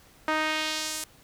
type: tone with band-pass filter sweep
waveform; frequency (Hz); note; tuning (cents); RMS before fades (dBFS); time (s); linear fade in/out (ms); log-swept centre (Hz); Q
sawtooth; 311.1; D#4; 0; -29; 0.28-1.04; 2; 1300 to 9500; 1.1
effects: pink hiss -56 dBFS RMS until 1.23 s